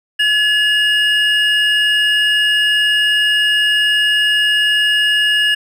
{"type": "tone pair together", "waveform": "triangle", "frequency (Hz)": [1700.1, 2861], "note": ["G#6", "F7"], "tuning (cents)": [40, 41], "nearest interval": "major sixth", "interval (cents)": 901, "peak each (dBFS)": [-13, -12], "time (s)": [0.19, 5.55], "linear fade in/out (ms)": 10, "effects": []}